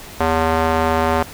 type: tone with band-pass filter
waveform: square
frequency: 81 Hz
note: E2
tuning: 30 cents flat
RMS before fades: -17 dBFS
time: 0.2-1.23 s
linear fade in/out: 5 ms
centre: 870 Hz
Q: 1.1
effects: pink hiss -36 dBFS RMS until 1.33 s